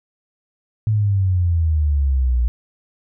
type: exponential sweep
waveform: sine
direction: down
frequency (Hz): 110 to 58.27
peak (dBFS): -14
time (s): 0.87-2.48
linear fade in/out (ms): 0
effects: none